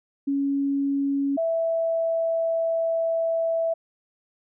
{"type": "tone pair in turn", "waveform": "sine", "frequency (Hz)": [278.5, 659], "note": ["C#4", "E5"], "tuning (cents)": [8, -1], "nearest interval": "octave + minor third", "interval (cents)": 1491, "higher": "second", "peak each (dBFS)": -21, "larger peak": "neither", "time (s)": [[0.27, 1.37], [1.37, 3.74]], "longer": "second", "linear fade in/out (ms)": 10, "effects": []}